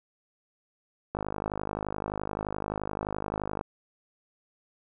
click train, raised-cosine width 1 ms, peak -17 dBFS, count 128, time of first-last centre 1.15-3.611 s, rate 51.6 Hz, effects none

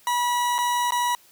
40% pulse tone with dropouts, 971 Hz, B5, 30 cents flat, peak -20 dBFS, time 0.07-1.15 s, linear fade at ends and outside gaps 1 ms, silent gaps 0.582-0.587 / 0.907-0.921 s, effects white hiss -55 dBFS RMS until 1.31 s

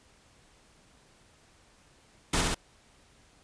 pink noise with echo, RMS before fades -26 dBFS, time 2.33-2.41 s, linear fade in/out 5 ms, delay 68 ms, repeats 2, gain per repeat -2 dB, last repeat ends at 2.546 s, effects pink hiss -61 dBFS RMS until 3.43 s + resampled to 22050 Hz

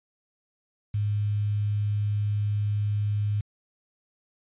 sine tone with quantisation, 103.83 Hz, G#2, in tune, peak -23 dBFS, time 0.94-3.41 s, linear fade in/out 5 ms, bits 8, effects resampled to 8000 Hz

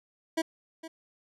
25% pulse tone with echo, 324.1 Hz, E4, 29 cents flat, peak -22 dBFS, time 0.37-0.42 s, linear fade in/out 10 ms, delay 460 ms, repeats 1, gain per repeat -14 dB, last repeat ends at 0.88 s, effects low-pass 11000 Hz 12 dB/octave

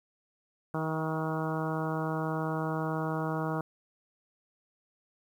harmonic tone with a mistuned harmonic, 158.4 Hz, D#3, 31 cents sharp, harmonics 1 / 2 / 3 / 4 / 5 / 6 / 7 / 8 / 9, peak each -33 / -36 / -38 / -39 / -40 / -41 / -41 / -42 / -43 dBFS, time 0.74-3.61 s, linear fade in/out 2 ms, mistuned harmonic 4, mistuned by +16 cents, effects 10-bit

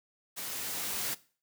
white noise with level ramp, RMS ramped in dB -39 to -33 dBFS, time 0.36-1.15 s, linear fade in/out 20 ms, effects noise-tail reverb RT60 0.4 s tail -19 dB re dry + high-pass 80 Hz 12 dB/octave

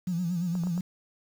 sine tone with vibrato, 174.61 Hz, F3, in tune, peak -26 dBFS, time 0.07-0.81 s, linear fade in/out 5 ms, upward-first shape sine, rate 8.7 Hz, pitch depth 88 cents each way
clicks, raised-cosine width 1 ms, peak -28 dBFS, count 4, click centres 0.553 / 0.636 / 0.671 / 0.778 s
effects 8-bit

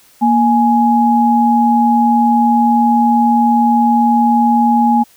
sine tone pair together, 234.6 / 835.1 Hz, A#3 / G#5, +11 / +9 cents, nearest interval octave + minor seventh, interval 2198 cents, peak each -11 dBFS, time 0.21-5.04 s, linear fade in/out 20 ms, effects white hiss -48 dBFS RMS until 5.16 s

